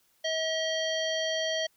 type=harmonic tone; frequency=640 Hz; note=D#5; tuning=49 cents sharp; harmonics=1 / 3 / 5 / 7 / 9; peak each=-30 / -35 / -33 / -38 / -40 dBFS; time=0.24-1.67 s; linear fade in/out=10 ms; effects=white hiss -68 dBFS RMS until 1.76 s